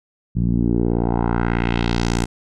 10% pulse tone with low-pass filter sweep, 58.27 Hz, A#1, in tune, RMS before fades -19 dBFS, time 0.35-2.26 s, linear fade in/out 20 ms, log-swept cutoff 150 to 9000 Hz, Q 1.8, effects none

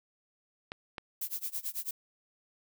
clicks, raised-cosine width 0.3 ms, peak -22 dBFS, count 2, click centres 0.719 / 0.982 s
violet noise with tremolo, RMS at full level -34 dBFS, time 1.21-1.91 s, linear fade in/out 5 ms, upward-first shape sine, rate 9.1 Hz, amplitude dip 95%
effects none

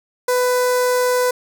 sawtooth tone with notch filter, 498.3 Hz, B4, 15 cents sharp, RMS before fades -17 dBFS, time 0.28-1.31 s, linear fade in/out 5 ms, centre 2900 Hz, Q 1, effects none

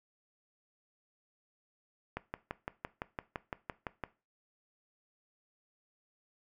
click train, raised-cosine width 0.5 ms, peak -21 dBFS, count 12, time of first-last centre 2.17-4.038 s, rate 5.89 Hz, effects noise-tail reverb RT60 0.3 s tail -18 dB re dry

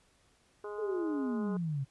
harmonic tone, 207.7 Hz, G#3, in tune, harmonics 2 / 3 / 4 / 5 / 6 / 7, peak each -39 / -50 / -51 / -48 / -51 / -53 dBFS, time 0.64-1.57 s, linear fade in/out 2 ms
sine exponential sweep, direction down, 446 to 130.81 Hz, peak -31 dBFS, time 0.78-1.85 s, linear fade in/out 20 ms
effects pink hiss -68 dBFS RMS until 1.9 s + resampled to 24000 Hz

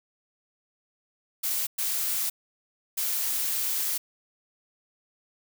blue noise bursts at uneven times, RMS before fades -28 dBFS, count 3, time 1.43-1.67 / 1.78-2.3 / 2.97-3.98 s, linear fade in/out 10 ms, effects none

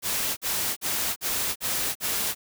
white noise bursts, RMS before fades -27 dBFS, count 6, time 0.02-2.35 s, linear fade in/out 50 ms, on 350 ms, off 46 ms, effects none

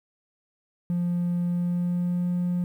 triangle tone with pitch glide, 174.9 to 177.14 Hz, F3 to F3, +3 to +25 cents, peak -20 dBFS, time 0.9-2.64 s, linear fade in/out 0 ms, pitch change +22 cents, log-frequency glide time 1.47-2.3 s, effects tanh soft clip ceiling -18 dBFS + 10-bit

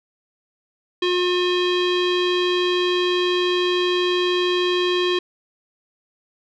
square tone with low-pass filter, 358.7 Hz, F4, 46 cents sharp, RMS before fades -20 dBFS, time 1.02-5.19 s, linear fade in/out 5 ms, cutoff 3500 Hz, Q 4.9, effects none

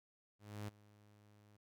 sawtooth tone with ADSR envelope, 104.3 Hz, G#2, 8 cents sharp, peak -38 dBFS, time 0.39-1.57 s, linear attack 290 ms, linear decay 15 ms, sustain -22 dB, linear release 11 ms, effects none

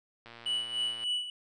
click train, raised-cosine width 0.3 ms, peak -32 dBFS, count 92, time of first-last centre 0.26-1.038 s, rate 117 Hz
triangle tone with tremolo, 2955 Hz, F#7, 3 cents flat, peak -26 dBFS, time 0.46-1.3 s, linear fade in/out 2 ms, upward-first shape sine, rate 3.4 Hz, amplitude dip 70%
effects resampled to 22050 Hz

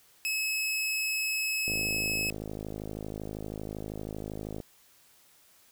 sawtooth tone, 2580 Hz, E7, 38 cents flat, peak -25 dBFS, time 0.25-2.3 s, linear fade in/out 0 ms
click train, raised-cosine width 2 ms, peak -24 dBFS, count 155, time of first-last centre 1.68-4.602 s, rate 52.7 Hz
effects white hiss -61 dBFS RMS until 5.71 s

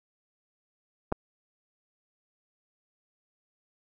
clicks, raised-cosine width 1 ms, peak -25 / -12 dBFS, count 2, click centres 1.119 / 1.124 s, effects none

